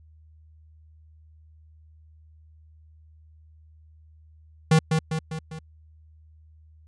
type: tone with echo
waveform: square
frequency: 158.6 Hz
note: D#3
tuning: 33 cents sharp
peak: -15 dBFS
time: 4.71-4.79 s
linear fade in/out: 5 ms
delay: 200 ms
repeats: 4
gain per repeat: -5 dB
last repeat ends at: 5.59 s
effects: added 78 Hz sine -50 dBFS peak until 6.87 s + resampled to 22050 Hz